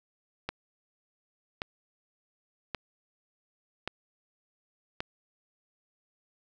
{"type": "click train", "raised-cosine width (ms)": 0.3, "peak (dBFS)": -16, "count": 5, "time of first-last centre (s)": [0.49, 5.005], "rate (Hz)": 0.886, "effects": []}